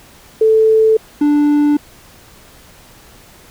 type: tone pair in turn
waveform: sine / triangle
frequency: 440 / 293.7 Hz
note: A4 / D4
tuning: 0 / 0 cents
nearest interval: perfect fifth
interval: 700 cents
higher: first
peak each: -7 dBFS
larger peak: neither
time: 0.41-0.97 / 1.21-1.77 s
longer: neither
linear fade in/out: 5 ms
effects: pink hiss -43 dBFS RMS until 3.5 s